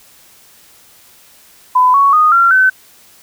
sine tone with pitch steps, 1005 / 1115.1 / 1237.3 / 1372.9 / 1523.3 Hz, B5 / C#6 / D#6 / F6 / F#6, +30 / +10 / -10 / -30 / +50 cents, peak -6 dBFS, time 1.75-2.7 s, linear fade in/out 10 ms, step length 190 ms, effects white hiss -45 dBFS RMS until 3.22 s

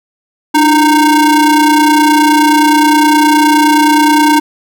square ring-modulated tone, 312.9 Hz, D#4, 10 cents sharp, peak -3 dBFS, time 0.54-4.4 s, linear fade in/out 10 ms, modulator 611 Hz, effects none

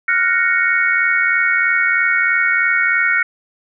sine chord, Gb major seventh, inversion third, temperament equal, 1396.9 / 1480 / 1864.7 / 2217 Hz, F6 / Gb6 / Bb6 / Db7, 0 / 0 / 0 / 0 cents, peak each -19 / -19 / -18 / -17 dBFS, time 0.08-3.23 s, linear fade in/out 5 ms, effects none

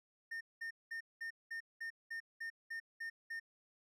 triangle tone bursts, 1823 Hz, A#6, 39 cents flat, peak -39 dBFS, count 11, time 0.31-3.399 s, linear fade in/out 10 ms, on 99 ms, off 200 ms, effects none

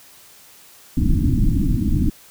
pink low-pass noise, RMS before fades -17 dBFS, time 0.97-2.1 s, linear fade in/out 5 ms, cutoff 320 Hz, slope 96 dB/octave, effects white hiss -47 dBFS RMS until 2.3 s

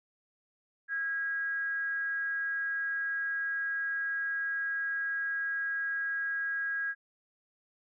sine tone with frequency modulation, 1638 Hz, G#6, 24 cents flat, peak -30 dBFS, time 0.88-6.95 s, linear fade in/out 50 ms, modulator 301 Hz, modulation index 0.23, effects none

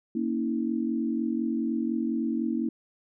sine chord, A# diminished, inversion none, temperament equal with one note detuned, 233.1 / 277.2 / 323 Hz, A#3 / C#4 / E4, 0 / 0 / -35 cents, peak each -28 / -32 / -30 dBFS, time 0.15-2.69 s, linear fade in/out 5 ms, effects none

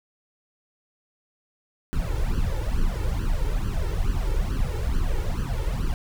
brown noise with flanger, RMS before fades -24 dBFS, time 1.93-5.94 s, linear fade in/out 0 ms, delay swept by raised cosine 0.66 to 2.26 ms, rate 2.3 Hz, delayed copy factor +1, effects none

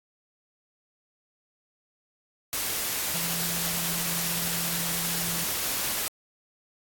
sine tone in noise, 170 Hz, F3, 46 cents flat, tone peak -37 dBFS, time 3.14-5.44 s, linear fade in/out 0 ms, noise white, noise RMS -29 dBFS, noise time 2.53-6.08 s, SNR -11 dB, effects AAC 64 kbps

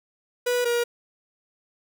45% pulse tone pair in turn, 490 / 476.3 Hz, B4 / A#4, -14 / +37 cents, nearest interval unison, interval 49 cents, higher first, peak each -21 dBFS, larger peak neither, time 0.46-0.65 / 0.65-0.84 s, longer neither, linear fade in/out 10 ms, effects none

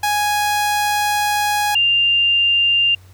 sawtooth / sine tone pair in turn, 830.6 / 2794 Hz, G#5 / F7, 0 / 0 cents, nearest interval octave + major sixth, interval 2100 cents, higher second, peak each -12 dBFS, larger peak neither, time 0.03-1.75 / 1.75-2.95 s, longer first, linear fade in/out 5 ms, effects added 93 Hz sine -42 dBFS peak until 3.13 s + pink hiss -52 dBFS RMS until 3.13 s

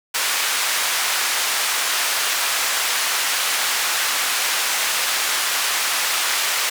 pink band-pass noise, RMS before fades -21 dBFS, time 0.14-6.7 s, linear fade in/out 10 ms, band 1200 to 13000 Hz, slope 12 dB/octave, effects none

